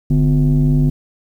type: tone with frequency modulation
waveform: sine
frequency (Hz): 146.8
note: D3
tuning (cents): 0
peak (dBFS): -9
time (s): 0.1-0.9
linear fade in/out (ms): 10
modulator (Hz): 105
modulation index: 0.94
effects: tanh soft clip ceiling -7 dBFS + 8-bit